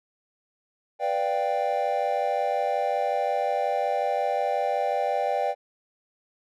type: chord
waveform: triangle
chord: G dominant seventh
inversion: first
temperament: equal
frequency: 493.9 / 587.3 / 698.5 / 784 Hz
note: B4 / D5 / F5 / G5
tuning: 0 / 0 / 0 / 0 cents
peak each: -29 / -26 / -28 / -25 dBFS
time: 0.99-5.55 s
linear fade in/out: 50 ms
effects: none